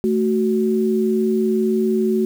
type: tone pair together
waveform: sine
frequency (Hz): 220 / 372.7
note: A3 / F#4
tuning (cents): 0 / +13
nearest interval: major sixth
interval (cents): 913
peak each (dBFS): -18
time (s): 0.04-2.25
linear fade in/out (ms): 0
effects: 7-bit